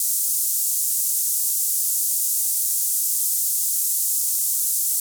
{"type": "band-pass noise", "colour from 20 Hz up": "pink", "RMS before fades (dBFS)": -22, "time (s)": [0, 5], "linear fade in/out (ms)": 2, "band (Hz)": [7500, 16000], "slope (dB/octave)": 24, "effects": []}